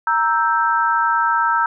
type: chord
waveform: sine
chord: E diminished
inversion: second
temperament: equal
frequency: 932.3 / 1318.5 / 1568 Hz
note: Bb5 / E6 / G6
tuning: 0 / 0 / 0 cents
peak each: -18 / -18 / -21 dBFS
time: 0.07-1.66 s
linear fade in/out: 2 ms
effects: none